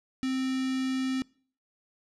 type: tone with notch filter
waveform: square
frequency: 261.6 Hz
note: C4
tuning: in tune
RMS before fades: -29 dBFS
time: 0.23-1.22 s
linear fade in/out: 0 ms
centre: 850 Hz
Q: 0.76
effects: noise-tail reverb RT60 0.5 s tail -25 dB re dry + low-pass 6000 Hz 12 dB/octave